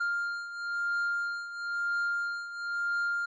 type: beating tone pair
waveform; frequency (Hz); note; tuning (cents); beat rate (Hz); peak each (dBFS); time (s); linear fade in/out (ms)
triangle; 1400 / 1401; F6 / F6; +4 / +5; 1; -29 / -34; 0-3.26; 10
effects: resampled to 16000 Hz